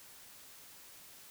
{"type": "silence", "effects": ["white hiss -55 dBFS RMS until 1.3 s"]}